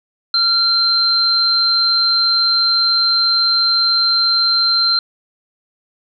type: tone pair together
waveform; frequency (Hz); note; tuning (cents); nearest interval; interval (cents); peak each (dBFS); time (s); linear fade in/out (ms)
sine; 1377 / 4131; F6 / C8; -25 / -23; octave + perfect fifth; 1902; -21 / -12; 0.34-4.99; 2
effects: none